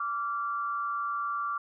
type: tone pair together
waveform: sine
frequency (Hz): 1162 / 1381.9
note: D6 / F6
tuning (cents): -19 / -19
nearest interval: minor third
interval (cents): 300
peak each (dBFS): -30 / -35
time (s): 0-1.58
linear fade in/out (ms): 5
effects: none